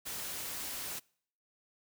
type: noise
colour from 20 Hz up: white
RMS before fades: -40 dBFS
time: 0.05-1 s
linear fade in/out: 20 ms
effects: noise-tail reverb RT60 0.6 s tail -26 dB re dry